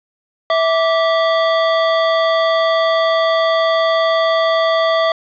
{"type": "tone pair together", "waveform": "square", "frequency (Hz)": [654, 1165.3], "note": ["E5", "D6"], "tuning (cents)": [-14, -14], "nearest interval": "minor seventh", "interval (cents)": 1000, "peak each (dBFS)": [-14, -19], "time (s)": [0.5, 5.12], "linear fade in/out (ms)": 2, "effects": ["resampled to 11025 Hz", "7-bit"]}